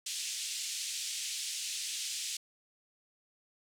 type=band-pass noise; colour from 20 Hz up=white; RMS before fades=-38 dBFS; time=0.06-2.37 s; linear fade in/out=5 ms; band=2600 to 8400 Hz; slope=24 dB/octave; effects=none